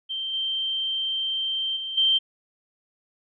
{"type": "tone with level steps", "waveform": "sine", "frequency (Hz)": 3136, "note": "G7", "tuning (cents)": 0, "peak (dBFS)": [-27, -24, -29, -17], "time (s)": [0.09, 2.19], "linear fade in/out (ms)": 20, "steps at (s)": [0.33, 1.76, 1.97], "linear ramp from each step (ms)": 10, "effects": []}